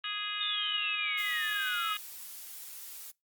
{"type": "harmonic tone", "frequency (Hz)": 415.3, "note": "G#4", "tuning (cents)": 0, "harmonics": [3, 4, 5, 6, 7, 8, 9], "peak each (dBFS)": [-41, -42, -45, -41, -38, -44, -41], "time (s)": [0.04, 1.97], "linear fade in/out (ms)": 2}
{"type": "exponential sweep", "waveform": "sine", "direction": "down", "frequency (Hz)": [3729, 1244.5], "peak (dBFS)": -32, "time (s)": [0.4, 1.95], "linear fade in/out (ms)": 10}
{"type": "noise", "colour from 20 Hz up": "blue", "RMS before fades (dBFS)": -45, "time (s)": [1.17, 3.12], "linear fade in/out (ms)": 20}
{"effects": ["noise-tail reverb RT60 0.2 s tail -23 dB re dry", "Opus 32 kbps"]}